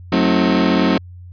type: chord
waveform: 35% pulse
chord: F# diminished seventh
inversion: none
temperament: just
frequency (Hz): 185 / 222 / 266.4 / 319.7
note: F#3 / A3 / C4 / Eb4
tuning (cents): 0 / +16 / +31 / +47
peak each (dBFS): -16 / -18 / -16 / -18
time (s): 0.12-0.98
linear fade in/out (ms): 5
effects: added 89 Hz sine -34 dBFS peak until 1.32 s + resampled to 11025 Hz